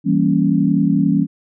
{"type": "chord", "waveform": "sine", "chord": "E diminished seventh", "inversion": "none", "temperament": "equal", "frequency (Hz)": [164.81, 196, 233.1, 277.2], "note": ["E3", "G3", "Bb3", "Db4"], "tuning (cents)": [0, 0, 0, 0], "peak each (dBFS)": [-18, -17, -20, -17], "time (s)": [0.04, 1.27], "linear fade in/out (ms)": 50, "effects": []}